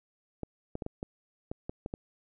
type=clicks; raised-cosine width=2 ms; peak=-22 dBFS; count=9; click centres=0.433 / 0.754 / 0.822 / 0.864 / 1.029 / 1.515 / 1.695 / 1.861 / 1.939 s; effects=none